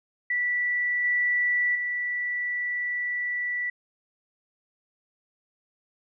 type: tone with level steps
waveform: sine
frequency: 1961 Hz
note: B6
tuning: 13 cents flat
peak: -23 / -21 / -26 dBFS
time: 0.3-3.7 s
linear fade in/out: 5 ms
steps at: 1.04 / 1.75 s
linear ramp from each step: 5 ms
effects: none